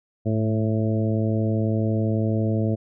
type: harmonic tone with a mistuned harmonic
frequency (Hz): 110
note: A2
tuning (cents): 0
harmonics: 1 / 2 / 3 / 4 / 5 / 6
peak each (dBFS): -22 / -25 / -29 / -32 / -32 / -34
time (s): 0.25-2.76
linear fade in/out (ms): 20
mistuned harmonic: 1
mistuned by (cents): -32
effects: none